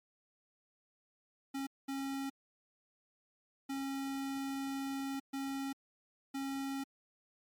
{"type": "tone bursts at uneven times", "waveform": "square", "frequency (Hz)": 272.6, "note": "C#4", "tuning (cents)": -29, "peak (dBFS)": -37, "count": 5, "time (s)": [[1.54, 1.67], [1.88, 2.3], [3.69, 5.2], [5.33, 5.73], [6.34, 6.84]], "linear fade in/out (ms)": 10, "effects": ["MP3 96 kbps"]}